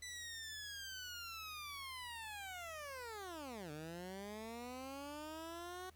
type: linear two-way sweep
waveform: 15% pulse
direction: down then up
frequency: 1996 to 146.83 to 373.6 Hz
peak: -40 dBFS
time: 0.02-5.9 s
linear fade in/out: 5 ms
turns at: 3.71 s
effects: added 78 Hz sine -63 dBFS peak until 5.95 s + pink hiss -71 dBFS RMS until 5.95 s